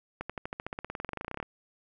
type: accelerating click train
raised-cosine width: 0.5 ms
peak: -20 dBFS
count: 25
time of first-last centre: 0.21-1.428 s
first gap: 86 ms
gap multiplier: 0.95
effects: none